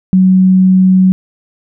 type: tone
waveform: sine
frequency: 186.8 Hz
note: F#3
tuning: 17 cents sharp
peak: -4 dBFS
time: 0.13-1.12 s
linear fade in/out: 0 ms
effects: none